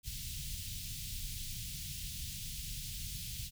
pink band-stop noise, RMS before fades -42 dBFS, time 0.03-3.51 s, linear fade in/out 50 ms, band 150 to 3000 Hz, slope 24 dB/octave, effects none

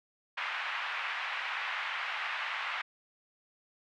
white band-pass noise, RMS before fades -36 dBFS, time 0.37-2.82 s, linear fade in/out 10 ms, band 870 to 2600 Hz, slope 24 dB/octave, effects none

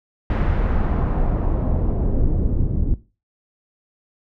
brown noise with low-pass filter sweep, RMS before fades -19 dBFS, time 0.3-2.94 s, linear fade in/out 2 ms, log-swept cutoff 2200 to 260 Hz, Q 1, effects noise-tail reverb RT60 0.3 s tail -17 dB re dry

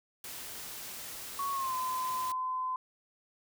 white noise, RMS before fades -43 dBFS, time 0.24-2.32 s, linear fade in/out 2 ms
sine tone with pitch glide, 1110 to 1023.8 Hz, C#6 to C6, +2 to -38 cents, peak -31 dBFS, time 1.39-2.76 s, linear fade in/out 2 ms, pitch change -140 cents, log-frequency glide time 1.52-1.75 s
effects none

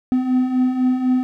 triangle beating tone pair, 251.3 / 255.3 Hz, B3 / C4, +30 / -42 cents, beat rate 4 Hz, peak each -21 / -14 dBFS, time 0.12-1.23 s, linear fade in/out 0 ms, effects none

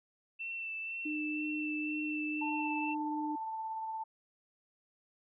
sine tone with vibrato, 2675 Hz, E7, 25 cents sharp, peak -37 dBFS, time 0.39-2.95 s, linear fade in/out 20 ms, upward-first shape sine, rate 2 Hz, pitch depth 21 cents each way
sine tone, 303.4 Hz, D#4, 44 cents flat, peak -35 dBFS, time 1.05-3.36 s, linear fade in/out 10 ms
sine tone with tremolo, 885 Hz, A5, 10 cents sharp, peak -35 dBFS, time 2.41-4.04 s, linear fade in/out 10 ms, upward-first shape sine, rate 17 Hz, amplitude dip 25%
effects none

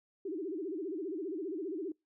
sine tone with vibrato, 349.2 Hz, F4, in tune, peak -35 dBFS, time 0.25-1.92 s, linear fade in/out 5 ms, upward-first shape sine, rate 15 Hz, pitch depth 250 cents each way, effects noise-tail reverb RT60 0.2 s tail -24 dB re dry

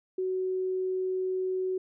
sine tone, 373 Hz, F#4, 14 cents sharp, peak -27 dBFS, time 0.18-1.78 s, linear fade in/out 5 ms, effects none

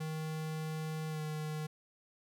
square tone with pitch glide, 157 to 154.04 Hz, D#3 to D#3, +16 to -17 cents, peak -37 dBFS, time 0-1.67 s, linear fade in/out 10 ms, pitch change -33 cents, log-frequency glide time 1.09-1.21 s, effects none

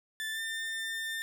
30% pulse tone with pitch glide, 1760 to 1799.1 Hz, A6 to A6, 0 to +38 cents, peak -31 dBFS, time 0.2-1.22 s, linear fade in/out 0 ms, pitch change +38 cents, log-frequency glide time 0.31-0.41 s, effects none

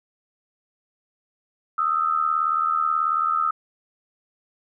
sine tone pair together, 1246 / 1324.4 Hz, D#6 / E6, +2 / +8 cents, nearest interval minor second, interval 106 cents, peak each -22 dBFS, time 1.78-3.51 s, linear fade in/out 5 ms, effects none

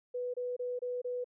sine tone bursts, 493.9 Hz, B4, in tune, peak -33 dBFS, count 5, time 0.14-1.244 s, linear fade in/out 10 ms, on 200 ms, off 26 ms, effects none

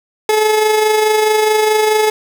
30% pulse tone with amplitude modulation, 430 Hz, A4, 40 cents flat, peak -6 dBFS, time 0.29-2.1 s, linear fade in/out 2 ms, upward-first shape sine, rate 24.7 Hz, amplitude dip 40%, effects 8-bit

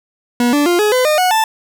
40% pulse tone with pitch steps, 241.9 / 291 / 350.1 / 421.2 / 506.7 / 609.5 / 733.3 / 882.2 Hz, B3 / D4 / F4 / G#4 / B4 / D#5 / F#5 / A5, -36 / -16 / +4 / +24 / +44 / -36 / -16 / +4 cents, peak -10 dBFS, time 0.4-1.44 s, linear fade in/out 2 ms, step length 130 ms, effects none

